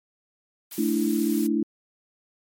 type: noise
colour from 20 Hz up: blue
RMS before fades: -36 dBFS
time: 0.71-1.47 s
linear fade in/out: 5 ms
type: chord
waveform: sine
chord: A suspended fourth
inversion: none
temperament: just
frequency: 220 / 293.3 / 330 Hz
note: A3 / D4 / E4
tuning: 0 / -2 / +2 cents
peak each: -25 dBFS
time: 0.78-1.63 s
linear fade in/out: 5 ms
effects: MP3 64 kbps